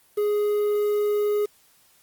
triangle tone with quantisation, 416.2 Hz, G#4, 4 cents sharp, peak -18 dBFS, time 0.17-1.46 s, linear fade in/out 10 ms, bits 7, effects white hiss -59 dBFS RMS until 2.02 s + Opus 32 kbps

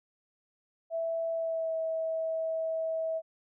sine tone with pitch glide, 659.3 to 646.9 Hz, E5 to E5, 0 to -33 cents, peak -29 dBFS, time 0.9-3.22 s, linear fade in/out 50 ms, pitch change -33 cents, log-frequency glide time 1.32-1.76 s, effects none

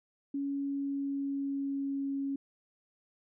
sine tone with pitch glide, 279.6 to 275.8 Hz, C#4 to C#4, +15 to -9 cents, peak -31 dBFS, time 0.34-2.36 s, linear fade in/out 5 ms, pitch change -24 cents, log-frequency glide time 0.45-2.15 s, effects none

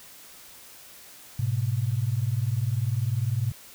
sine tone pair together, 106.12 / 126.2 Hz, G#2 / B2, +38 / +38 cents, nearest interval minor third, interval 300 cents, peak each -26 dBFS, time 1.39-3.52 s, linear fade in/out 5 ms, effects white hiss -48 dBFS RMS until 3.74 s

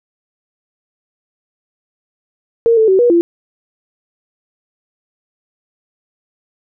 sine tone with pitch steps, 462.4 / 440.8 / 379.9 / 482.2 / 341.4 Hz, A#4 / A4 / F#4 / B4 / F4, -14 / +3 / +46 / -41 / -39 cents, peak -7 dBFS, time 2.66-3.21 s, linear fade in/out 0 ms, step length 110 ms, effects none

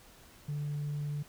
sine tone, 146.5 Hz, D3, 4 cents flat, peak -31 dBFS, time 0.48-1.23 s, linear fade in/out 10 ms, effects tanh soft clip ceiling -30 dBFS + pink hiss -57 dBFS RMS until 1.28 s

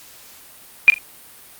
sine tone with echo, 2416 Hz, D7, 48 cents sharp, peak -3 dBFS, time 0.88-0.9 s, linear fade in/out 0 ms, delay 41 ms, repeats 2, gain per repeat -13 dB, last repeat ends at 0.982 s, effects white hiss -44 dBFS RMS until 1.59 s + Opus 48 kbps

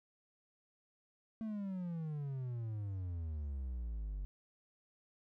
triangle exponential sweep, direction down, 225.1 to 46.67 Hz, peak -36 dBFS, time 1.41-4.25 s, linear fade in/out 0 ms, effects none

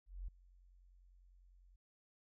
sine tone with ADSR envelope, 45 Hz, F#1, 47 cents flat, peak -40 dBFS, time 0.06-1.76 s, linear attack 220 ms, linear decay 6 ms, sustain -22 dB, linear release 7 ms, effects none

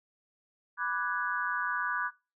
sine chord, G# half-diminished seventh, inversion first, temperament equal, 987.8 / 1174.7 / 1480 / 1661.2 Hz, B5 / D6 / F#6 / G#6, 0 / 0 / 0 / 0 cents, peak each -37 / -35 / -33 / -35 dBFS, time 0.77-2.11 s, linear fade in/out 50 ms, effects noise-tail reverb RT60 0.3 s tail -21 dB re dry

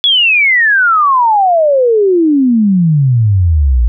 sine exponential sweep, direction down, 3444 to 55.3 Hz, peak -6 dBFS, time 0.04-3.88 s, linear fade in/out 0 ms, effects none

